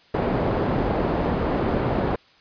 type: low-pass noise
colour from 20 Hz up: white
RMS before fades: -23 dBFS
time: 0.14-2.16 s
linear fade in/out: 5 ms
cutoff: 570 Hz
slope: 12 dB/octave
effects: white hiss -55 dBFS RMS until 2.4 s + resampled to 11025 Hz